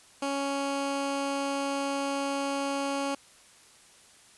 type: tone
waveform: 15% pulse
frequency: 277.8 Hz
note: C#4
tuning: 4 cents sharp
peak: -22 dBFS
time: 0.22-3.15 s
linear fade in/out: 5 ms
effects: white hiss -56 dBFS RMS until 4.37 s + resampled to 24000 Hz